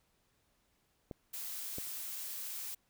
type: clicks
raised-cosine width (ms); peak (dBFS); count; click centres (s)
2; -29; 2; 1.112 / 1.784
type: noise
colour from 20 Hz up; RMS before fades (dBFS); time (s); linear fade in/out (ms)
blue; -42; 1.33-2.75; 10
effects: pink hiss -75 dBFS RMS until 2.89 s